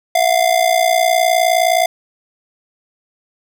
square ring-modulated tone, 695 Hz, F5, 9 cents flat, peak -9 dBFS, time 0.15-1.86 s, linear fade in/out 2 ms, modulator 29.8 Hz, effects none

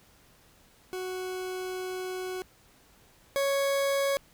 40% pulse tone pair in turn, 370 / 554.4 Hz, F#4 / C#5, 0 / 0 cents, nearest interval perfect fifth, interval 700 cents, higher second, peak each -32 / -24 dBFS, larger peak second, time 0.93-2.42 / 3.36-4.17 s, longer first, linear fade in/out 0 ms, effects pink hiss -60 dBFS RMS until 4.33 s

